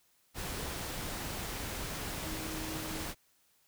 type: tone in noise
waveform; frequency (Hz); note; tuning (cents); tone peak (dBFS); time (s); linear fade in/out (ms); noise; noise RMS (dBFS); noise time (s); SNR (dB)
sine; 315.8; D#4; +26; -42; 2.23-3.07; 50; pink; -39; 0.34-3.15; -6
effects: white hiss -70 dBFS RMS until 3.67 s